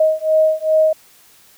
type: beating tone pair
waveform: sine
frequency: 627 / 629.5 Hz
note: D#5 / D#5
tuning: +13 / +20 cents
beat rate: 2.5 Hz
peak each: -15 dBFS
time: 0-0.93 s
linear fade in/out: 5 ms
effects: white hiss -49 dBFS RMS until 1.57 s